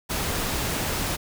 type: noise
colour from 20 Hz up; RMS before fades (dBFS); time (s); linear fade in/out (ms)
pink; -27; 0.09-1.17; 20
effects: none